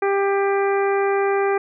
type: harmonic tone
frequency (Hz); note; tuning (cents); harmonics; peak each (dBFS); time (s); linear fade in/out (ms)
396.3; G4; +19; 1 / 2 / 3 / 4 / 5 / 6; -18 / -24 / -28 / -30 / -32 / -34; 0.02-1.58; 5
effects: none